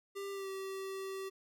square tone with pitch glide, 396.4 to 385.6 Hz, G4 to G4, +19 to -28 cents, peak -40 dBFS, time 0.15-1.3 s, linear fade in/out 20 ms, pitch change -47 cents, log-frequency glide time 0.32-0.49 s, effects none

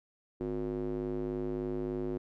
square tone with band-pass filter, 51.7 Hz, G#1, 7 cents flat, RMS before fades -35 dBFS, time 0.4-2.18 s, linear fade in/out 10 ms, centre 340 Hz, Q 3.5, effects none

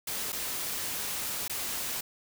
white noise with dropouts, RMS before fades -34 dBFS, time 0.07-2.01 s, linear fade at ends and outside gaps 5 ms, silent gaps 0.322-0.327 / 1.48-1.496 s, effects none

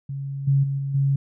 sine tone with level steps, 138.2 Hz, C#3, 5 cents flat, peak -27 / -15 / -22 / -24 / -17 dBFS, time 0.09-1.16 s, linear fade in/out 5 ms, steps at 0.47 / 0.63 / 0.78 / 0.94 s, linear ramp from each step 10 ms, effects none

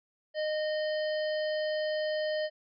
harmonic tone, 615 Hz, D#5, 20 cents flat, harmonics 1 / 3 / 5 / 7 / 8, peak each -29 / -39 / -43 / -46 / -47 dBFS, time 0.34-2.5 s, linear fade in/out 50 ms, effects none

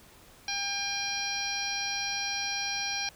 harmonic tone with a mistuned harmonic, 801 Hz, G5, 37 cents sharp, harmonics 1 / 2 / 3 / 4 / 5 / 6 / 7, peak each -39 / -39 / -36 / -40 / -37 / -40 / -35 dBFS, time 0.48-3.09 s, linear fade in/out 2 ms, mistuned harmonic 5, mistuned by +44 cents, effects pink hiss -55 dBFS RMS until 3.15 s

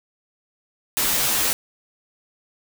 white noise with comb filter, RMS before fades -21 dBFS, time 0.97-1.53 s, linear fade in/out 0 ms, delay 11 ms, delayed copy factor -0.95, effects none

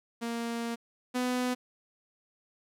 sawtooth tone pair in turn, 233.1 / 250 Hz, A#3 / B3, 0 / +21 cents, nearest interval minor second, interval 121 cents, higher second, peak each -28 / -24 dBFS, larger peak second, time 0.21-0.76 / 1.14-1.55 s, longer first, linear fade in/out 20 ms, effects low-pass 12000 Hz 12 dB/octave + 11-bit

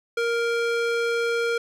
square tone with band-pass filter, 467.2 Hz, A#4, 4 cents sharp, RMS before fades -24 dBFS, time 0.17-1.58 s, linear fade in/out 5 ms, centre 1400 Hz, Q 0.55, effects none

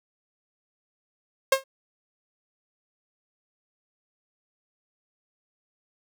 sawtooth tone with exponential decay, 536 Hz, C5, 42 cents sharp, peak -10 dBFS, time 1.52-1.64 s, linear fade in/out 5 ms, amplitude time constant 24 ms, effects none

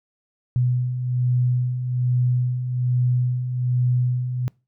sine beating tone pair, 123.47 / 124.67 Hz, B2 / B2, 0 / +17 cents, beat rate 1.2 Hz, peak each -27 / -19 dBFS, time 0.56-4.48 s, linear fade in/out 0 ms, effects noise-tail reverb RT60 0.3 s tail -25 dB re dry

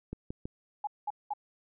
clicks, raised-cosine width 3 ms, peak -24 dBFS, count 3, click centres 0.13 / 0.305 / 0.455 s
sine tone bursts, 834 Hz, G#5, 7 cents sharp, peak -30 dBFS, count 3, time 0.84-1.336 s, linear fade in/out 5 ms, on 32 ms, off 200 ms
effects none

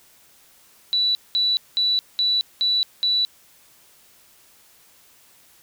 sine tone bursts, 3951 Hz, B7, in tune, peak -17 dBFS, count 6, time 0.93-3.25 s, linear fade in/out 0 ms, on 220 ms, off 200 ms, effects white hiss -54 dBFS RMS until 5.62 s

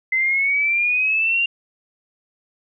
sine exponential sweep, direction up, 2049 to 2794 Hz, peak -16 dBFS, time 0.12-1.46 s, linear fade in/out 5 ms, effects none

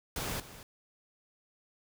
pink noise with echo, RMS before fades -36 dBFS, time 0.16-0.4 s, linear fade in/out 2 ms, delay 230 ms, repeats 1, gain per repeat -14 dB, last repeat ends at 0.63 s, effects none

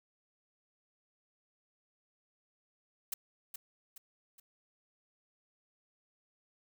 blue noise with echo, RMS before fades -36 dBFS, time 3.12-3.14 s, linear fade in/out 5 ms, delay 420 ms, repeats 3, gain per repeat -7 dB, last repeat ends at 4.4 s, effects none

